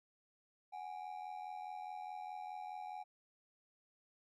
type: ring-modulated tone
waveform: triangle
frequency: 784 Hz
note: G5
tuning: in tune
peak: -39 dBFS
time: 0.72-3.04 s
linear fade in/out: 20 ms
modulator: 42.4 Hz
effects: none